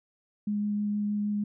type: tone with vibrato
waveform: sine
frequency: 207.3 Hz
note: G#3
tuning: 3 cents flat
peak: -26 dBFS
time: 0.47-1.44 s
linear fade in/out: 5 ms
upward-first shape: sine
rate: 6.4 Hz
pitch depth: 8 cents each way
effects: none